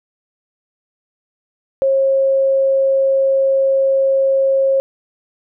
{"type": "tone", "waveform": "sine", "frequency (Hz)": 540, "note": "C#5", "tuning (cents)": -45, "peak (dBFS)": -11, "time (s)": [1.82, 4.8], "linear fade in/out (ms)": 0, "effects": []}